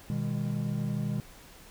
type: chord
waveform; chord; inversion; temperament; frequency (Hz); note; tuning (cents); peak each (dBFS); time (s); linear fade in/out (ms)
triangle; G# minor; first; equal with one note detuned; 123.47 / 155.56 / 202.7; B2 / D#3 / G#3; 0 / 0 / -42; -31; 0.1-1.2; 0
effects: pink hiss -52 dBFS RMS until 1.7 s